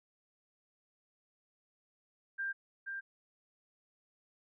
sine tone with echo, 1588 Hz, G6, 22 cents sharp, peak -34 dBFS, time 2.38-2.53 s, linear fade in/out 20 ms, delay 480 ms, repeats 1, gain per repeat -4 dB, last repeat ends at 3.01 s, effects none

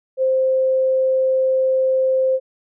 sine tone, 523.3 Hz, C5, in tune, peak -14 dBFS, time 0.17-2.4 s, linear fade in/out 50 ms, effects none

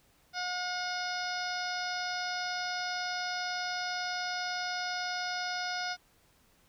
harmonic tone, 722 Hz, F#5, 43 cents flat, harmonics 1 / 2 / 3 / 4 / 5 / 6 / 7 / 8, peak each -37 / -37 / -43 / -48 / -45 / -45 / -39 / -48 dBFS, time 0.33-5.97 s, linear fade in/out 50 ms, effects pink hiss -66 dBFS RMS until 6.68 s

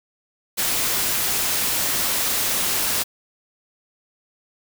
white noise, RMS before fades -22 dBFS, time 0.57-3.04 s, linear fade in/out 20 ms, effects none

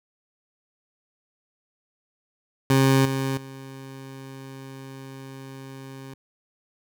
20% pulse tone with level steps, 134.3 Hz, C3, 46 cents sharp, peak -11 / -19 / -33 dBFS, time 2.7-6.14 s, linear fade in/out 2 ms, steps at 3.05 / 3.37 s, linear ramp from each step 2 ms, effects none

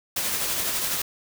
white noise with tremolo, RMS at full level -25 dBFS, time 0.16-1.02 s, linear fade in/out 5 ms, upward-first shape triangle, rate 12 Hz, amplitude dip 35%, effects none

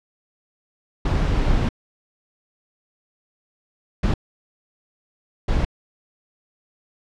brown noise bursts at uneven times, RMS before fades -19 dBFS, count 3, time 1.05-1.69 / 4.03-4.14 / 5.48-5.65 s, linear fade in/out 5 ms, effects low-pass 5000 Hz 12 dB/octave

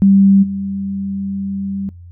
sine tone with level steps, 196 Hz, G3, in tune, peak -6 / -19 dBFS, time 0.02-1.89 s, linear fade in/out 0 ms, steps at 0.42 s, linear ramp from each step 20 ms, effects noise-tail reverb RT60 0.2 s tail -26 dB re dry + added 87 Hz sine -34 dBFS peak until 2.11 s

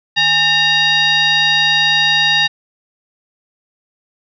sine tone with frequency modulation, 2792 Hz, F7, 1 cent flat, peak -10 dBFS, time 0.16-2.48 s, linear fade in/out 20 ms, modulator 982 Hz, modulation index 1.6, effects none

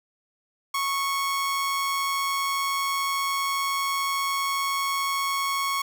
sawtooth tone with amplitude modulation, 1103 Hz, C#6, 9 cents flat, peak -19 dBFS, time 0.74-5.82 s, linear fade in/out 5 ms, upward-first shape sine, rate 170 Hz, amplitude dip 30%, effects none

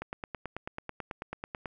click train, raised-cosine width 0.5 ms, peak -21 dBFS, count 16, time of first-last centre 0.02-1.658 s, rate 9.16 Hz, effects none

